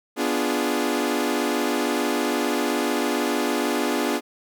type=chord; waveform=sawtooth; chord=B diminished seventh; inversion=none; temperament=equal; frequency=246.9 / 293.7 / 349.2 / 415.3 Hz; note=B3 / D4 / F4 / Ab4; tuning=0 / 0 / 0 / 0 cents; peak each=-23 / -22 / -24 / -24 dBFS; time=0.16-4.21 s; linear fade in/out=50 ms; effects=none